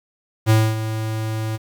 square tone with ADSR envelope, 110 Hz, A2, in tune, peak -11 dBFS, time 0.46-1.58 s, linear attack 41 ms, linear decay 250 ms, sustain -12 dB, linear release 29 ms, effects 8-bit

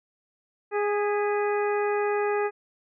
harmonic tone with a mistuned harmonic, 413.2 Hz, G#4, 9 cents flat, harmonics 1 / 2 / 3 / 4 / 5 / 6, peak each -24 / -30 / -34 / -36 / -38 / -40 dBFS, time 0.71-2.51 s, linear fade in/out 50 ms, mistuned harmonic 5, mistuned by -58 cents, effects none

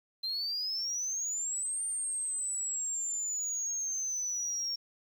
sine exponential two-way sweep, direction up then down, 4096 to 8870 to 5510 Hz, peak -30 dBFS, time 0.23-4.76 s, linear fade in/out 10 ms, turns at 1.83 s, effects tanh soft clip ceiling -29 dBFS + 10-bit

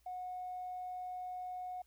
triangle tone with tanh clipping, 730 Hz, F#5, 24 cents flat, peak -40 dBFS, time 0.06-1.82 s, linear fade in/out 5 ms, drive 4 dB, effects added 57 Hz sine -70 dBFS peak until 1.86 s + white hiss -75 dBFS RMS until 1.86 s

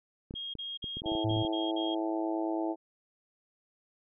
clicks, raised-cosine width 3 ms, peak -28 dBFS, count 12, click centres 0.309 / 0.34 / 0.553 / 0.842 / 0.97 / 1.019 / 1.06 / 1.119 / 1.152 / 1.309 / 1.366 / 1.449 s
sine tone bursts, 3253 Hz, G#7, 37 cents flat, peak -36 dBFS, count 7, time 0.35-1.95 s, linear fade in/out 10 ms, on 190 ms, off 45 ms
harmonic tone, 109 Hz, A2, 16 cents flat, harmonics 3 / 4 / 5 / 6 / 7 / 8, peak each -31 / -42 / -42 / -37 / -41 / -40 dBFS, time 1.03-2.76 s, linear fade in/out 50 ms
sine tone, 110 Hz, A2, in tune, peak -29 dBFS, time 1.24-1.43 s, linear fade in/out 10 ms
effects none

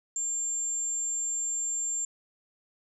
sine tone, 7340 Hz, A#8, 28 cents flat, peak -28 dBFS, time 0.16-2.05 s, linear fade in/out 2 ms, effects none

